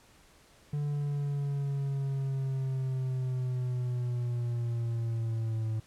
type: linear sweep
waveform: triangle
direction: down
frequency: 146.83 to 109.8 Hz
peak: -27 dBFS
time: 0.73-5.8 s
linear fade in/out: 5 ms
effects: pink hiss -60 dBFS RMS until 5.86 s + low-pass 11000 Hz 12 dB/octave